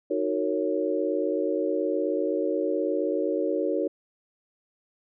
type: chord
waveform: sine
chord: D# minor seventh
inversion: none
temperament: equal with one note detuned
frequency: 311.1 / 370 / 458.4 / 554.4 Hz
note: D#4 / F#4 / A#4 / C#5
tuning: 0 / 0 / -29 / 0 cents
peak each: -29 dBFS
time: 0.1-3.88 s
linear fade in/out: 10 ms
effects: none